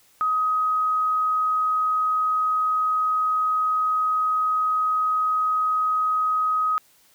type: tone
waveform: sine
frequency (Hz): 1260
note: D#6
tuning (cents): +21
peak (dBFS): -19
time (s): 0.21-6.78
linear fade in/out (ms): 0
effects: white hiss -58 dBFS RMS until 7.14 s